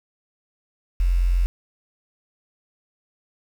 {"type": "tone with quantisation", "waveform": "sine", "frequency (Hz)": 44, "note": "F1", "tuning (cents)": 14, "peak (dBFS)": -16, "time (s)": [1, 1.46], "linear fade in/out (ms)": 0, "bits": 7, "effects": []}